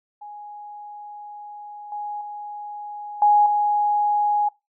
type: tone with level steps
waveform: sine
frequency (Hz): 830.6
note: G#5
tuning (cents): 0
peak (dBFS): -35 / -27 / -31 / -12 / -17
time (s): 0.21-4.49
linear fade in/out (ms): 10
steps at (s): 1.92 / 2.21 / 3.22 / 3.46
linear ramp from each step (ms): 2
effects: noise-tail reverb RT60 0.2 s tail -20 dB re dry